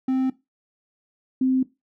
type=tone pair in turn; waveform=triangle / sine; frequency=261.3 / 259.9 Hz; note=C4 / C4; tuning=-2 / -11 cents; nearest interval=unison; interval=9 cents; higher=first; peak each=-17 dBFS; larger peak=neither; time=0.08-0.3 / 1.41-1.63 s; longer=neither; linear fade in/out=5 ms; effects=noise-tail reverb RT60 0.2 s tail -17 dB re dry